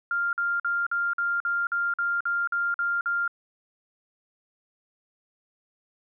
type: tone bursts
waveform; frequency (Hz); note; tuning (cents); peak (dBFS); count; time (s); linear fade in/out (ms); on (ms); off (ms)
sine; 1396.9; F6; 0; -23; 12; 0.11-3.278; 2; 220; 48
effects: none